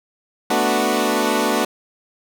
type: chord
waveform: 15% pulse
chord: B minor seventh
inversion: third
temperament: equal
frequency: 220 / 246.9 / 293.7 / 370 Hz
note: A3 / B3 / D4 / F#4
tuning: 0 / 0 / 0 / 0 cents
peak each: -16 dBFS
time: 0.5-1.65 s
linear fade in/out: 5 ms
effects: none